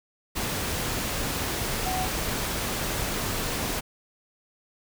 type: tone in noise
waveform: sine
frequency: 745 Hz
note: F#5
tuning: 12 cents sharp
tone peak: -28 dBFS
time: 1.85-2.06 s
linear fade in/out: 20 ms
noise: pink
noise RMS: -29 dBFS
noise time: 0.35-3.81 s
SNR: -2 dB
effects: none